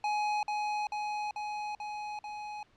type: tone with echo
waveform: square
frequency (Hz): 839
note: G#5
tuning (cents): +17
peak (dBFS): -29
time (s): 0.04-0.43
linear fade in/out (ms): 2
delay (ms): 440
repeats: 5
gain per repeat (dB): -2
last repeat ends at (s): 2.63
effects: pink hiss -66 dBFS RMS until 2.76 s + low-pass 4000 Hz 12 dB/octave